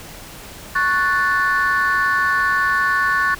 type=chord; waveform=sine; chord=F# minor; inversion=second; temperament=equal; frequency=1108.7 / 1480 / 1760 Hz; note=C#6 / F#6 / A6; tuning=0 / 0 / 0 cents; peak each=-18 dBFS; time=0.75-3.35 s; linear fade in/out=10 ms; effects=tanh soft clip ceiling -10 dBFS + pink hiss -37 dBFS RMS until 3.39 s